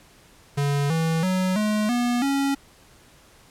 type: tone with pitch steps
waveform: square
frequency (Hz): 142.4 / 162.63 / 185.74 / 212.1 / 242.3 / 276.7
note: C#3 / E3 / F#3 / G#3 / B3 / C#4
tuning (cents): +47 / -23 / +7 / +37 / -33 / -3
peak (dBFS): -21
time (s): 0.57-2.55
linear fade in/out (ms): 10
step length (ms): 330
effects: pink hiss -53 dBFS RMS until 3.5 s + low-pass 12000 Hz 12 dB/octave